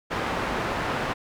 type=low-pass noise; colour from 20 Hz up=white; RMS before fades=-28 dBFS; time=0.1-1.14 s; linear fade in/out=20 ms; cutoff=1400 Hz; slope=12 dB/octave; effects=none